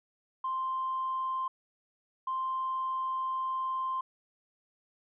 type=tone bursts at uneven times; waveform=sine; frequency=1046.5 Hz; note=C6; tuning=in tune; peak=-29 dBFS; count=2; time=0.44-1.48 / 2.27-4.01 s; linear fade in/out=5 ms; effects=tanh soft clip ceiling -25 dBFS